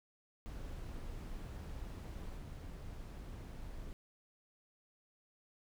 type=noise with level steps; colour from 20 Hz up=brown; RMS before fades=-45 / -47 dBFS; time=0.46-3.93 s; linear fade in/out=0 ms; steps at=2.37 s; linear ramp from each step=2 ms; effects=none